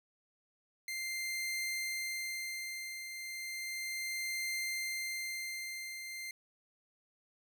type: tone with tremolo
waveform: sawtooth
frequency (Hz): 2093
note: C7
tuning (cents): 0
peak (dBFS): -31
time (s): 0.88-6.31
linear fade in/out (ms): 2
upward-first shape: triangle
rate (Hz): 0.34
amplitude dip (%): 60
effects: none